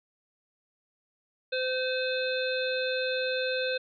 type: harmonic tone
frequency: 514 Hz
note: C5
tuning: 31 cents flat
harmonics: 1 / 3 / 5 / 7 / 8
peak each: -29 / -34 / -36 / -37 / -38 dBFS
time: 1.52-3.78 s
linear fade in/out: 10 ms
effects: none